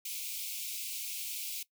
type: high-pass noise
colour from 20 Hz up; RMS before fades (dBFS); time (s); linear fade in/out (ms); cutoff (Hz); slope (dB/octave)
white; -39; 0.05-1.63; 5; 2200; 96
effects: noise-tail reverb RT60 0.1 s tail -19 dB re dry